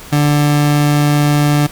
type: tone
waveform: 30% pulse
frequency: 146.83 Hz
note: D3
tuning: in tune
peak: -7 dBFS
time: 0.12-1.67 s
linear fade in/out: 10 ms
effects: pink hiss -34 dBFS RMS until 1.71 s